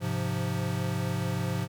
square chord, F minor, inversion first, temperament equal, 103.83 / 130.81 / 174.61 Hz, Ab2 / C3 / F3, 0 / 0 / 0 cents, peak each -33 dBFS, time 0-1.68 s, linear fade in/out 50 ms, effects none

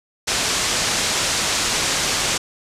white low-pass noise, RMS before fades -21 dBFS, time 0.27-2.38 s, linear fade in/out 10 ms, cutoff 7700 Hz, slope 24 dB/octave, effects resampled to 32000 Hz

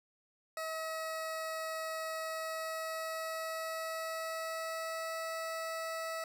20% pulse tone with pitch glide, 641 to 650.3 Hz, E5 to E5, -49 to -24 cents, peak -32 dBFS, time 0.57-6.24 s, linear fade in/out 2 ms, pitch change +25 cents, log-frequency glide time 2.16-5.24 s, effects none

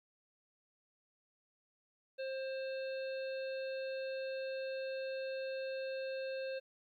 harmonic tone with a mistuned harmonic, 530 Hz, C5, 22 cents sharp, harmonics 1 / 3 / 5 / 7 / 8, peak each -38 / -50 / -51 / -58 / -55 dBFS, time 2.18-6.6 s, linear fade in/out 20 ms, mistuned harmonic 7, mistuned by -16 cents, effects 13-bit

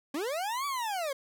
40% pulse linear two-way sweep, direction up then down, 262.3 to 1160 to 526 Hz, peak -30 dBFS, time 0.14-1.13 s, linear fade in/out 5 ms, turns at 0.66 s, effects none

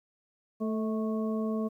harmonic tone with a mistuned harmonic, 219.9 Hz, A3, 1 cent flat, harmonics 1 / 2 / 3 / 5, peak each -29 / -35 / -39 / -43 dBFS, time 0.6-1.69 s, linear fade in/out 20 ms, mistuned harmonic 3, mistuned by -35 cents, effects 11-bit

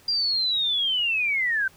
sine linear sweep, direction down, 4810 to 1518 Hz, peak -21 dBFS, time 0.08-1.68 s, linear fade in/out 5 ms, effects pink hiss -54 dBFS RMS until 1.76 s

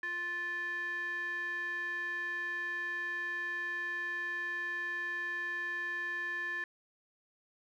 square tone with band-pass filter, 350 Hz, F4, 4 cents sharp, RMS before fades -37 dBFS, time 0.03-6.64 s, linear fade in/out 2 ms, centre 1700 Hz, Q 8, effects none

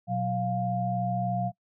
sine tone cluster, 121.2 / 184.5 / 702 Hz, B2 / F#3 / F5, -32 / -5 / +9 cents, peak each -31 / -31 / -29 dBFS, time 0.07-1.52 s, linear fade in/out 50 ms, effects noise-tail reverb RT60 0.1 s tail -22 dB re dry

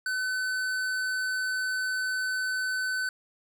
sine tone with hard clipping, 1514 Hz, F#6, 39 cents sharp, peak -29 dBFS, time 0.06-3.09 s, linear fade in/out 2 ms, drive 13 dB, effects none

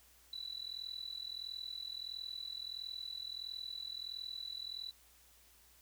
sine tone with amplitude modulation, 3963 Hz, B7, 5 cents sharp, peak -38 dBFS, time 0.33-4.91 s, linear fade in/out 2 ms, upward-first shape sine, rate 41.5 Hz, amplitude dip 85%, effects added 60 Hz sine -70 dBFS peak until 5.81 s + white hiss -65 dBFS RMS until 5.81 s

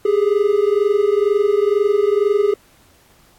triangle tone pair together, 399.6 / 421.7 Hz, G4 / G#4, +33 / +26 cents, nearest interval minor second, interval 93 cents, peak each -14 dBFS, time 0.05-2.54 s, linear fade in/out 5 ms, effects pink hiss -53 dBFS RMS until 3.38 s + AAC 64 kbps

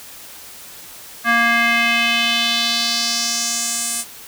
square tone with band-pass filter sweep, 233.8 Hz, A#3, 5 cents sharp, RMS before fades -18 dBFS, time 1.24-4.05 s, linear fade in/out 50 ms, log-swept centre 1600 to 9200 Hz, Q 2.5, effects white hiss -38 dBFS RMS until 4.27 s

